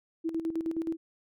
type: tone with tremolo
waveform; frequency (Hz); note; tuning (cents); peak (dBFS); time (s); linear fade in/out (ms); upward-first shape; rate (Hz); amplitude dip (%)
sine; 326.8; E4; -15; -27; 0.24-0.97; 20; square; 9.5; 65
effects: none